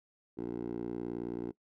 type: tone with band-pass filter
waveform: 10% pulse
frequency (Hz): 59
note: A#1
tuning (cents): +22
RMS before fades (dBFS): -38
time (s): 0.37-1.52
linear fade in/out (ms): 20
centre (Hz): 350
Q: 2.6
effects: noise-tail reverb RT60 0.1 s tail -21 dB re dry